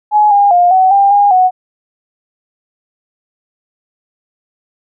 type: tone with pitch steps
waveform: sine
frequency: 842 / 810 / 707 / 752 / 796 / 813 / 739 Hz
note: G#5 / G#5 / F5 / F#5 / G5 / G#5 / F#5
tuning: +24 / -43 / +21 / +28 / +26 / -37 / -2 cents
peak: -5 dBFS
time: 0.11-1.51 s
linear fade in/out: 50 ms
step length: 200 ms
effects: none